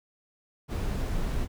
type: noise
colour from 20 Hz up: brown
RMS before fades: -29 dBFS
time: 0.68-1.48 s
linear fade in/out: 50 ms
effects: none